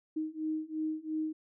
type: beating tone pair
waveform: sine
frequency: 311.1 / 314 Hz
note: D#4 / D#4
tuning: 0 / +16 cents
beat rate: 2.9 Hz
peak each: -36 / -35 dBFS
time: 0.16-1.33 s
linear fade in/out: 10 ms
effects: none